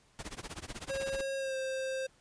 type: noise with tremolo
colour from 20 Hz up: pink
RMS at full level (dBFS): -40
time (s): 0.19-1.21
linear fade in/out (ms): 0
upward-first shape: sine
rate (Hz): 16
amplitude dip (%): 95
type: tone with pitch glide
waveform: square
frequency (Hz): 542 to 527.8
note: C#5 to C5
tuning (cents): -39 to +15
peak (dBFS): -34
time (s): 0.89-2.07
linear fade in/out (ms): 10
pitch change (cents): -46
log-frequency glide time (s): 1.37-1.56
effects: pink hiss -66 dBFS RMS until 2.2 s + resampled to 22050 Hz